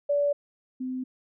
sine tone pair in turn, 576 / 256.6 Hz, D5 / C4, -34 / -34 cents, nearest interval octave + major second, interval 1400 cents, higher first, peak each -21 / -29 dBFS, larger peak first, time 0.09-0.33 / 0.8-1.04 s, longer neither, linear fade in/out 10 ms, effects none

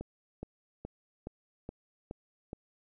click train, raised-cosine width 2 ms, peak -26 dBFS, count 7, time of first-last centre 0.01-2.531 s, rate 2.38 Hz, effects none

